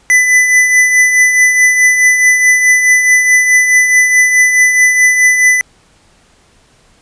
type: tone with tremolo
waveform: square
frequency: 2000 Hz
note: B6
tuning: 21 cents sharp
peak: -4 dBFS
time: 0.1-5.61 s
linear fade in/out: 0 ms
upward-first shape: triangle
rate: 4.7 Hz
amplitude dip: 55%
effects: pink hiss -49 dBFS RMS until 7.01 s + resampled to 22050 Hz